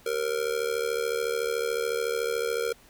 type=tone with amplitude modulation; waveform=square; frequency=466.2 Hz; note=A#4; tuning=in tune; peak=-23 dBFS; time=0.06-2.73 s; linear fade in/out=5 ms; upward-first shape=sine; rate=73.8 Hz; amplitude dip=85%; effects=pink hiss -56 dBFS RMS until 2.89 s